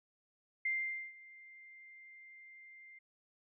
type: tone with ADSR envelope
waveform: sine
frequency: 2096 Hz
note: C7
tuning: 2 cents sharp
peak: -31 dBFS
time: 0.65-2.99 s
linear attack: 6 ms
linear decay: 470 ms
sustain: -22 dB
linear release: 9 ms
effects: none